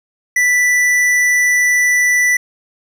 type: tone with tanh clipping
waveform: triangle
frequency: 1975.5 Hz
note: B6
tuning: in tune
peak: -12 dBFS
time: 0.36-2.37 s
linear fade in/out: 5 ms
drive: 17 dB
effects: none